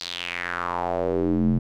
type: tone with band-pass filter sweep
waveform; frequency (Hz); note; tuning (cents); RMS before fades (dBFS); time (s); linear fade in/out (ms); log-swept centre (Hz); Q
square; 43.81; F1; +6; -25; 0-1.59; 10; 4600 to 170; 3.7
effects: none